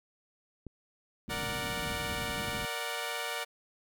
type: click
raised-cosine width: 3 ms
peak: -29 dBFS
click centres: 0.667 s
type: low-pass noise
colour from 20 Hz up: white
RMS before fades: -41 dBFS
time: 1.28-2.65 s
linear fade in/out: 0 ms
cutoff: 260 Hz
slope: 24 dB/octave
type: chord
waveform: 10% pulse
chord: Bb augmented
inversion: none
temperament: equal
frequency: 466.2 / 587.3 / 740 Hz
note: Bb4 / D5 / F#5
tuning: 0 / 0 / 0 cents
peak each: -30 dBFS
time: 1.29-3.45 s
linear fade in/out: 20 ms
effects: none